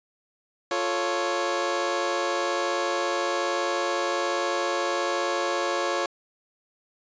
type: chord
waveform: 20% pulse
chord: F augmented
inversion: none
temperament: equal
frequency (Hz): 349.2 / 440 / 554.4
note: F4 / A4 / C#5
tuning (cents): 0 / 0 / 0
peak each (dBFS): -24 / -27 / -22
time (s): 0.71-6.06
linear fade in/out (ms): 2
effects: resampled to 16000 Hz